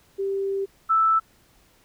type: tone pair in turn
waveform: sine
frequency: 392 / 1318.5 Hz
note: G4 / E6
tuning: 0 / 0 cents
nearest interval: octave + major sixth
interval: 2100 cents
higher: second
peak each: -23 / -16 dBFS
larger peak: second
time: 0.18-0.66 / 0.89-1.2 s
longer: first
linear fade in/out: 20 ms
effects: pink hiss -59 dBFS RMS until 1.84 s